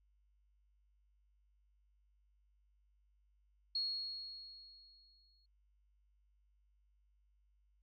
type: tone with exponential decay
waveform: sine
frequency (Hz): 4312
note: C#8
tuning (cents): -49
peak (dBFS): -33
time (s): 3.75-5.46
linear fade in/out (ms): 5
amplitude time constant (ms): 370
effects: added 50 Hz sine -70 dBFS peak until 7.82 s + MP3 32 kbps